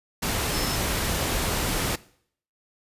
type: tone in noise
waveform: sine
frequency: 5270 Hz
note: E8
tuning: 1 cent flat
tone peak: -33 dBFS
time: 0.53-0.76 s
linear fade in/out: 10 ms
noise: pink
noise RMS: -26 dBFS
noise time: 0.22-1.96 s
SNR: -10 dB
effects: noise-tail reverb RT60 0.6 s tail -20 dB re dry + resampled to 32000 Hz